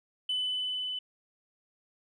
sine tone with level ramp, 3007 Hz, F#7, 27 cents sharp, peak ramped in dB -26 to -32 dBFS, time 0.29-0.99 s, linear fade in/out 5 ms, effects tanh soft clip ceiling -25 dBFS

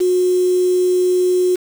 sine tone with quantisation, 363.6 Hz, F#4, 30 cents flat, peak -12 dBFS, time 0-1.56 s, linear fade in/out 10 ms, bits 5, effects none

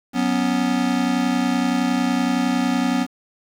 square chord, F# suspended fourth, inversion none, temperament just, 185 / 246.7 / 277.5 Hz, F#3 / B3 / C#4, 0 / -2 / +2 cents, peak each -26 / -21 / -24 dBFS, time 0.13-3.07 s, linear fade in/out 50 ms, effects low-pass 7000 Hz 12 dB/octave + 7-bit

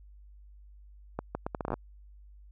accelerating click train, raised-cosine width 1 ms, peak -18 dBFS, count 11, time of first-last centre 1.19-1.74 s, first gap 160 ms, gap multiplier 0.72, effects added 50 Hz sine -50 dBFS peak until 2.51 s

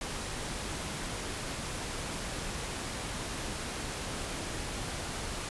pink noise, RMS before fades -37 dBFS, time 0.01-5.49 s, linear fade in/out 2 ms, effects resampled to 24000 Hz

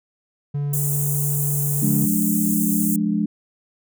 triangle tone, 143.7 Hz, D3, 37 cents flat, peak -19 dBFS, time 0.54-2.06 s, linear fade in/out 10 ms
white high-pass noise, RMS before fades -25 dBFS, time 0.73-2.96 s, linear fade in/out 5 ms, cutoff 7000 Hz, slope 48 dB/octave
sine chord, D diminished, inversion first, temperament just, 176.2 / 211.4 / 293.7 Hz, F3 / Ab3 / D4, +16 / +31 / 0 cents, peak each -24 / -20 / -25 dBFS, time 1.82-3.26 s, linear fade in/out 5 ms
effects none

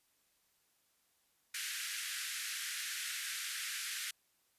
pink band-pass noise, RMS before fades -41 dBFS, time 1.54-4.11 s, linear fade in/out 5 ms, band 1500 to 13000 Hz, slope 48 dB/octave, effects white hiss -75 dBFS RMS until 4.58 s + resampled to 32000 Hz

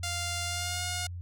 5% pulse tone with pitch glide, 698.5 to 716.1 Hz, F5 to F5, 0 to +43 cents, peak -20 dBFS, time 0.03-1.07 s, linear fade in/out 5 ms, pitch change +43 cents, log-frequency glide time 0.45-0.84 s, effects added 88 Hz sine -36 dBFS peak until 1.21 s

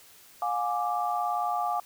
sine chord, D diminished, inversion first, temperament equal with one note detuned, 712.7 / 830.6 / 1174.7 Hz, F5 / Ab5 / D6, +35 / 0 / 0 cents, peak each -29 / -31 / -31 dBFS, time 0.42-1.8 s, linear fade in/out 2 ms, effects white hiss -54 dBFS RMS until 1.85 s

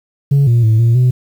sine tone with pitch steps, 140.4 / 118.2 / 110.5 / 116.4 / 125.7 Hz, C#3 / A#2 / A2 / A#2 / B2, +22 / +24 / +8 / -2 / +31 cents, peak -5 dBFS, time 0.31-1.11 s, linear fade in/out 10 ms, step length 160 ms, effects tanh soft clip ceiling -6 dBFS + 7-bit

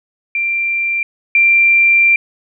sine tone pair in turn, 2366 / 2366 Hz, D7 / D7, +12 / +12 cents, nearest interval unison, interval 0 cents, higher neither, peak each -14 / -7 dBFS, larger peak second, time 0.35-1.03 / 1.35-2.16 s, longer second, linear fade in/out 2 ms, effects none

